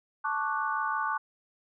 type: chord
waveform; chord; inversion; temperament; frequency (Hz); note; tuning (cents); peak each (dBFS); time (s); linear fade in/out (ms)
sine; D major seventh; second; equal; 880 / 1108.7 / 1174.7 / 1480; A5 / C#6 / D6 / F#6; 0 / 0 / 0 / 0; -33; 0.24-1.18; 10
effects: none